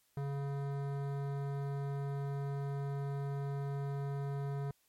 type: tone with hard clipping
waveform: sine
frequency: 140 Hz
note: C#3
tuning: 18 cents sharp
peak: -37 dBFS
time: 0.17-4.71 s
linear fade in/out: 2 ms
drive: 16 dB
effects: white hiss -73 dBFS RMS until 4.88 s + MP3 64 kbps